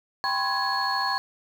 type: tone cluster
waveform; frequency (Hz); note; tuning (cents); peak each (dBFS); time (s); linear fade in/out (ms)
sine; 789 / 1007 / 1080 / 1671 / 4338; G5 / B5 / C#6 / G#6 / C#8; +11 / +33 / -45 / +10 / -38; -29; 0.24-1.18; 0
effects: tanh soft clip ceiling -15 dBFS + 8-bit